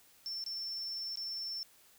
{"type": "tone with dropouts", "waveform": "triangle", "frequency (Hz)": 5390, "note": "E8", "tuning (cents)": 38, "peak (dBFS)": -36, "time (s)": [0.26, 1.63], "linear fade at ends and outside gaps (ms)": 0, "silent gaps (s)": [[0.44, 0.463], [1.156, 1.173]], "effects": ["white hiss -63 dBFS RMS until 1.98 s"]}